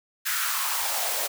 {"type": "noise with high-pass filter sweep", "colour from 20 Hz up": "white", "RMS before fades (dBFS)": -27, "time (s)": [0.25, 1.28], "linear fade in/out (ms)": 20, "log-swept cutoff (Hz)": [1600, 530], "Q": 3.3, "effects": []}